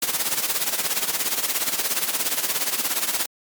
white noise with tremolo, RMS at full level -21 dBFS, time 0.02-3.26 s, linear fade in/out 5 ms, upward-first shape sine, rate 17 Hz, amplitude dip 70%, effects high-pass 200 Hz 12 dB/octave + MP3 96 kbps

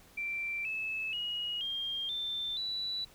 sine tone with pitch steps, 2349 / 2606 / 2892 / 3209 / 3560 / 3951 Hz, D7 / E7 / F#7 / G7 / A7 / B7, 0 / -20 / -40 / +40 / +20 / 0 cents, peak -33 dBFS, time 0.17-3.05 s, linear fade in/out 10 ms, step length 480 ms, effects pink hiss -59 dBFS RMS until 3.14 s

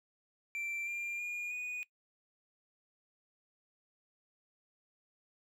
triangle tone with pitch steps, 2349 / 2389 / 2429 / 2470 Hz, D7 / D7 / D#7 / D#7, 0 / +29 / -42 / -13 cents, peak -35 dBFS, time 0.55-1.83 s, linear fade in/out 0 ms, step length 320 ms, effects noise-tail reverb RT60 0.1 s tail -21 dB re dry

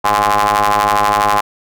sawtooth ring-modulated tone, 103.1 Hz, G#2, 12 cents flat, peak -4 dBFS, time 0.04-1.41 s, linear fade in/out 10 ms, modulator 934 Hz, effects none

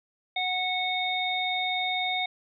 harmonic tone, 736 Hz, F#5, 9 cents flat, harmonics 1 / 3 / 5, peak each -30 / -30 / -30 dBFS, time 0.36-2.26 s, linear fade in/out 5 ms, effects none

